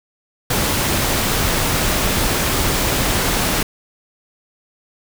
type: noise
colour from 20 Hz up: pink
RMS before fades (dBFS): -18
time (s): 0.5-3.63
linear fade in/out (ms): 5
effects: none